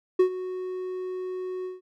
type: tone with ADSR envelope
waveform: triangle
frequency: 368.9 Hz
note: F#4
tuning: 5 cents flat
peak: -12 dBFS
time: 0.19-1.81 s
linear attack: 8 ms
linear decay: 91 ms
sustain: -16 dB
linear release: 160 ms
effects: none